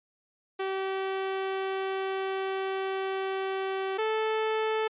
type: tone pair in turn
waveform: sawtooth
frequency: 384.2 / 437.7 Hz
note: G4 / A4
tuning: -35 / -9 cents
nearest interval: major second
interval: 226 cents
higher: second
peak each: -25 / -22 dBFS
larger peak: second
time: 0.59-3.98 / 3.98-4.88 s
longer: first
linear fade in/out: 10 ms
effects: resampled to 8000 Hz